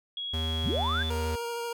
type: tone with pitch glide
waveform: sine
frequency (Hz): 3322 to 3477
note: G#7 to A7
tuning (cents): 0 to -21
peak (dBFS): -32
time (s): 0.17-1.1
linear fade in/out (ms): 2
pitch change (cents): +79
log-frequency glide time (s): 0.7-0.88
type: tone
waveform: square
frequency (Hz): 80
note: D#2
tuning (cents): +49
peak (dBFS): -30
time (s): 0.33-1.36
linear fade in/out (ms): 10
type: linear sweep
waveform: sine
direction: up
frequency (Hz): 67.9 to 1661.2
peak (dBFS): -28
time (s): 0.64-1.03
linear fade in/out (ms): 5
type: tone with vibrato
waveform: 25% pulse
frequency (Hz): 470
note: A#4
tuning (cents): +14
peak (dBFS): -28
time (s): 1.1-1.73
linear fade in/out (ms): 5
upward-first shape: triangle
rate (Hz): 13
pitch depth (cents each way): 15
effects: none